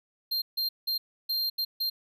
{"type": "tone bursts at uneven times", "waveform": "square", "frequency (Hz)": 4186, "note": "C8", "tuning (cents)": 0, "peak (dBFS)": -27, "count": 6, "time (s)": [[0.31, 0.42], [0.57, 0.69], [0.87, 0.98], [1.29, 1.5], [1.58, 1.65], [1.8, 1.9]], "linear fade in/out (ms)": 10, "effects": []}